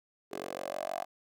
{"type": "tone with high-pass filter sweep", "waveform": "10% pulse", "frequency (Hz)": 46.36, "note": "F#1", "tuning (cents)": 4, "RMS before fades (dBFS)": -38, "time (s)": [0.31, 1.05], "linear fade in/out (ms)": 20, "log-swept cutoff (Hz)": [410, 730], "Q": 6, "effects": []}